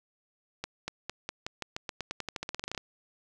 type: accelerating click train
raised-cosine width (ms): 0.2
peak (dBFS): -17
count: 22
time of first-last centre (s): 0.64-2.777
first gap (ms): 240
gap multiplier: 0.9
effects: none